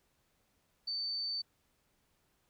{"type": "tone", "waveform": "sine", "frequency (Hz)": 4555, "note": "C#8", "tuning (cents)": 46, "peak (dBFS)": -34, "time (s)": [0.87, 1.42], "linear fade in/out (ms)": 10, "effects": ["pink hiss -75 dBFS RMS until 2.49 s"]}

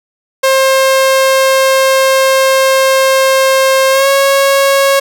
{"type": "tone with pitch glide", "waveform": "sawtooth", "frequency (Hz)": [532, 549.8], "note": ["C5", "C#5"], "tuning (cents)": [29, -14], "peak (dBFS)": -3, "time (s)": [0.43, 5], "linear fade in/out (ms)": 10, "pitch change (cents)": 57, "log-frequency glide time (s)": [3.91, 4.08], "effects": []}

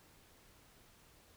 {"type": "silence", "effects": ["pink hiss -64 dBFS RMS until 1.36 s"]}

